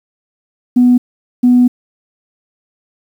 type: tone bursts at uneven times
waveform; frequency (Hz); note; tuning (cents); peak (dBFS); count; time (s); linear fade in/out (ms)
sine; 246.9; B3; 0; -4; 2; 0.76-0.98 / 1.43-1.68; 10
effects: tanh soft clip ceiling -1 dBFS + 7-bit